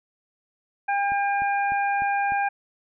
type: harmonic tone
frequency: 803 Hz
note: G5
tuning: 41 cents sharp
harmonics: 1 / 2 / 3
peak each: -22 / -28 / -32 dBFS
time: 0.88-2.49 s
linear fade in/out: 10 ms
type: click train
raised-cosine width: 3 ms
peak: -28 dBFS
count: 5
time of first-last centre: 1.12-2.321 s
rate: 3.33 Hz
effects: none